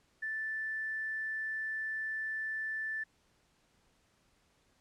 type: tone with tanh clipping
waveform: triangle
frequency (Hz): 1760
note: A6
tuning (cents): 0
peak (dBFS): -34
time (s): 0.22-3.04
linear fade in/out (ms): 10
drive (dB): 3
effects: pink hiss -71 dBFS RMS until 4.8 s + low-pass 9000 Hz 12 dB/octave